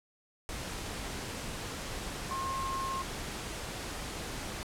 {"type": "tone in noise", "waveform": "sine", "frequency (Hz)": 1070, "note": "C6", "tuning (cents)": 38, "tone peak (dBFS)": -33, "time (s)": [2.31, 3.02], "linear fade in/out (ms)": 0, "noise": "pink", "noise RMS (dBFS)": -39, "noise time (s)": [0.49, 4.63], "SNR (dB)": 3, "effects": ["low-pass 10000 Hz 12 dB/octave"]}